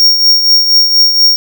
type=tone with tremolo; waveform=square; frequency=5550 Hz; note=F8; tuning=12 cents flat; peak=-3 dBFS; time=0-1.36 s; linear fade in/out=0 ms; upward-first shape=triangle; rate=4.2 Hz; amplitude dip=60%; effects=7-bit

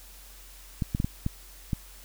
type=clicks; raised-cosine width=5 ms; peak=-14 dBFS; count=6; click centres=0.822 / 0.949 / 1.001 / 1.045 / 1.264 / 1.732 s; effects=added 45 Hz sine -49 dBFS peak until 2.04 s + white hiss -51 dBFS RMS until 2.04 s

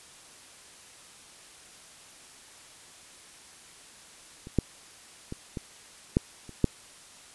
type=clicks; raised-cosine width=3 ms; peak=-28 / -9 / -22 / -20 / -8 / -30 / -7 dBFS; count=7; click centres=4.471 / 4.587 / 5.324 / 5.572 / 6.169 / 6.493 / 6.643 s; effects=white hiss -51 dBFS RMS until 7.34 s + resampled to 24000 Hz

